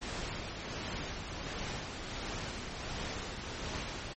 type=noise with tremolo; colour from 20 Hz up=pink; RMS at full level=-38 dBFS; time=0.01-4.14 s; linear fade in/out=20 ms; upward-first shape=sine; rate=1.4 Hz; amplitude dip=35%; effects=low-pass 7000 Hz 12 dB/octave + MP3 32 kbps